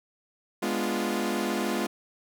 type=chord; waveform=sawtooth; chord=G# diminished seventh; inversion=none; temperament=equal; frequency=207.7 / 246.9 / 293.7 / 349.2 Hz; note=G#3 / B3 / D4 / F4; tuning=0 / 0 / 0 / 0 cents; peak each=-27 / -28 / -32 / -27 dBFS; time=0.62-1.87 s; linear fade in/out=10 ms; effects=none